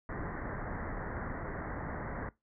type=low-pass noise; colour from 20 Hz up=pink; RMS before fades=-39 dBFS; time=0.09-2.29 s; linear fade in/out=2 ms; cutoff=2000 Hz; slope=96 dB/octave; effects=noise-tail reverb RT60 0.2 s tail -20 dB re dry